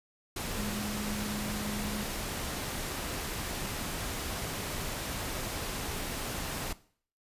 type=tone in noise; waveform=sine; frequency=208.9 Hz; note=G#3; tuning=10 cents sharp; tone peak=-35 dBFS; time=0.57-2.04 s; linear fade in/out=5 ms; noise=pink; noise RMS=-36 dBFS; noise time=0.36-6.73 s; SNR=-2 dB; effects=noise-tail reverb RT60 0.5 s tail -18 dB re dry + resampled to 32000 Hz